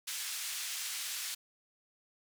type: band-pass noise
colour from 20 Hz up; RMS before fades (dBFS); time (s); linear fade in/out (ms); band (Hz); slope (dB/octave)
white; -39; 0.07-1.35; 10; 1800 to 9500; 12
effects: none